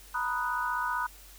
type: chord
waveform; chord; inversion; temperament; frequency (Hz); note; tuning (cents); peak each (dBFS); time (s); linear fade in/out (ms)
sine; B major seventh; third; equal; 932.3 / 987.8 / 1244.5 / 1480; A#5 / B5 / D#6 / F#6; 0 / 0 / 0 / 0; -37 / -32 / -34 / -33; 0.14-1.07; 10
effects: added 47 Hz sine -52 dBFS peak until 1.38 s + white hiss -53 dBFS RMS until 1.38 s